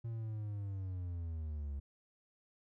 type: linear sweep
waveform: triangle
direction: down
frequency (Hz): 116.54 to 68.5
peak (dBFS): -36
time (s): 0.04-1.8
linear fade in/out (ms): 10
effects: none